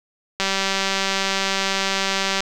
click train, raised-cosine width 0.2 ms, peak -4 dBFS, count 390, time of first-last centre 0.4-2.405 s, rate 194 Hz, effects none

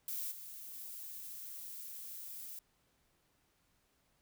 violet noise with level steps, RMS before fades -40 / -49 / -47 dBFS, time 0.08-2.59 s, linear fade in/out 2 ms, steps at 0.31 / 0.73 s, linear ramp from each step 10 ms, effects pink hiss -75 dBFS RMS until 4.21 s

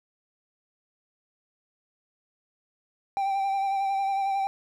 triangle tone with vibrato, 784 Hz, G5, in tune, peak -22 dBFS, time 3.17-4.47 s, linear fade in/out 0 ms, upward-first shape sine, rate 11 Hz, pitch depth 25 cents each way, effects none

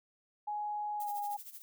sine tone with pitch glide, 836 to 821.6 Hz, G#5 to G#5, +11 to -19 cents, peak -34 dBFS, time 0.47-1.37 s, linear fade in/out 10 ms, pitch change -30 cents, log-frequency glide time 0.98-1.13 s
violet noise with tremolo, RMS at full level -46 dBFS, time 1-1.62 s, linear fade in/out 0 ms, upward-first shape sine, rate 13 Hz, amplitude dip 75%
effects none

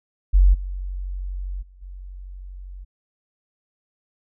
sine tone with level steps, 46.25 Hz, F#1, in tune, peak -10 / -26 / -45 / -34 dBFS, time 0.33-2.85 s, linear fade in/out 20 ms, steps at 0.53 / 1.61 / 1.81 s, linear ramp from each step 20 ms, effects none

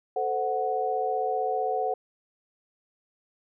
sine chord, F# diminished, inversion first, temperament equal with one note detuned, 440 / 515.5 / 740 Hz, A4 / C5 / F#5, 0 / -26 / 0 cents, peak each -30 / -31 / -27 dBFS, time 0.16-1.94 s, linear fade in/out 5 ms, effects none

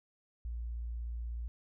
sine tone, 58.27 Hz, A#1, in tune, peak -36 dBFS, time 0.45-1.48 s, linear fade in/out 0 ms, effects none

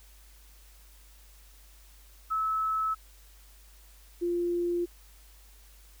sine tone pair in turn, 1300 / 347.9 Hz, E6 / F4, -24 / -7 cents, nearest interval octave + major seventh, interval 2283 cents, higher first, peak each -26 dBFS, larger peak neither, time 2.3-2.95 / 4.21-4.86 s, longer neither, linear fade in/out 20 ms, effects added 50 Hz sine -53 dBFS peak until 6 s + white hiss -59 dBFS RMS until 6 s

